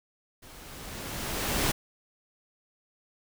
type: noise with level ramp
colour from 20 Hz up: pink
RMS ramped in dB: -50 to -25 dBFS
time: 0.42-1.72 s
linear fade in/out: 10 ms
effects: none